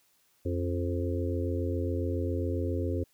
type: harmonic tone with a mistuned harmonic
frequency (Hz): 87.31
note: F2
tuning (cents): 0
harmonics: 1 / 3 / 4 / 5 / 6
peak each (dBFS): -30 / -35 / -36 / -37 / -38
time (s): 0.45-3.04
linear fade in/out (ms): 10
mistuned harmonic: 3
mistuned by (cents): +48
effects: white hiss -68 dBFS RMS until 3.13 s